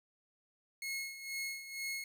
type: tone with tremolo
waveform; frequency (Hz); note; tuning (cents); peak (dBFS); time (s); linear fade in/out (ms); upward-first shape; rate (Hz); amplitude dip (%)
sawtooth; 2171; C#7; -37; -33; 0.82-2.04; 2; sine; 2.1; 70
effects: none